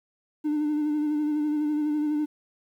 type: tone with vibrato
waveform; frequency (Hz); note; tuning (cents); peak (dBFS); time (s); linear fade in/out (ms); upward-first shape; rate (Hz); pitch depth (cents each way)
triangle; 300; D4; +37; -20; 0.44-2.26; 20; sine; 12; 31
effects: tanh soft clip ceiling -18 dBFS + 10-bit